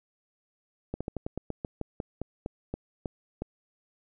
slowing click train, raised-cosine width 2 ms, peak -19 dBFS, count 15, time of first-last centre 0.94-3.42 s, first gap 66 ms, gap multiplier 1.14, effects none

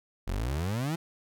30% pulse exponential sweep, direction up, 41.2 to 172.9 Hz, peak -26 dBFS, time 0.27-0.96 s, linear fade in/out 10 ms, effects none

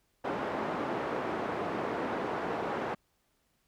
pink band-pass noise, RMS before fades -34 dBFS, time 0.24-2.95 s, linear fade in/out 10 ms, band 280 to 1200 Hz, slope 12 dB/octave, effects pink hiss -74 dBFS RMS until 3.67 s

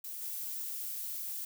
violet noise with level steps, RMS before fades -42 / -39 dBFS, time 0.04-1.45 s, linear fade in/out 5 ms, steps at 0.21 s, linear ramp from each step 20 ms, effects none

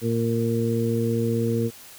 harmonic tone, 115.4 Hz, A#2, 17 cents flat, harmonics 1 / 2 / 3 / 4, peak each -25 / -25 / -30 / -26 dBFS, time 0.01-1.71 s, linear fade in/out 50 ms, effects white hiss -45 dBFS RMS until 1.98 s

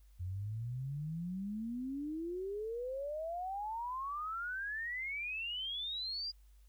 sine exponential sweep, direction up, 87 to 4887 Hz, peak -37 dBFS, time 0.19-6.32 s, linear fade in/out 20 ms, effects added 50 Hz sine -58 dBFS peak until 6.68 s + white hiss -75 dBFS RMS until 6.68 s

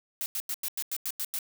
blue noise bursts, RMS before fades -32 dBFS, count 9, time 0.21-1.388 s, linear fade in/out 0 ms, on 50 ms, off 91 ms, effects none

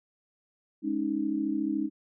sine chord, Ab suspended fourth, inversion none, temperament equal, 207.7 / 277.2 / 311.1 Hz, Ab3 / Db4 / Eb4, 0 / 0 / 0 cents, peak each -34 / -31 / -29 dBFS, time 0.82-1.9 s, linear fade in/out 50 ms, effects none

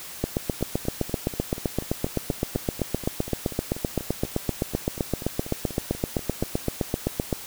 two click trains, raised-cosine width 2 ms, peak -21 / -9 dBFS, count 25 / 56, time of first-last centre 0.61-6.435 / 0.24-7.328 s, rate 4.12 / 7.76 Hz, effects white hiss -39 dBFS RMS until 7.46 s

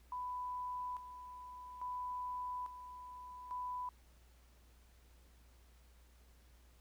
sine tone with tremolo, 995 Hz, B5, 13 cents sharp, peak -39 dBFS, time 0.12-3.89 s, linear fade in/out 2 ms, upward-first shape square, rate 0.59 Hz, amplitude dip 65%, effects added 60 Hz sine -62 dBFS peak until 6.8 s + pink hiss -70 dBFS RMS until 6.8 s

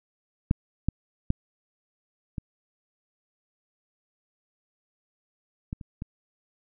clicks, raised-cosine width 5 ms, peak -8 / -11 / -10 / -19 / -19 / -28 / -21 dBFS, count 7, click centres 0.511 / 0.886 / 1.304 / 2.382 / 5.729 / 5.812 / 6.021 s, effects none

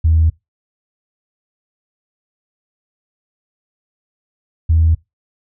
sine tone pair in turn, 80.4 / 81.05 Hz, E2 / E2, -43 / -29 cents, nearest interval unison, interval 14 cents, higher second, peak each -8 dBFS, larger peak neither, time 0.04-0.3 / 4.69-4.95 s, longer neither, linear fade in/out 10 ms, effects noise-tail reverb RT60 0.2 s tail -23 dB re dry + tanh soft clip ceiling -4 dBFS

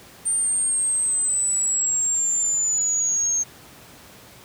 sine linear sweep, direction down, 8890 to 6400 Hz, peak -19 dBFS, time 0.25-3.44 s, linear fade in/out 20 ms, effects pink hiss -46 dBFS RMS until 4.44 s + high-pass 80 Hz 12 dB/octave

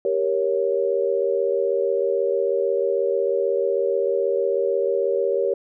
sine chord, G diminished, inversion none, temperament equal with one note detuned, 392 / 468.1 / 554.4 Hz, G4 / Bb4 / Db5, 0 / +7 / 0 cents, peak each -23 dBFS, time 0.05-5.54 s, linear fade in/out 2 ms, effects none

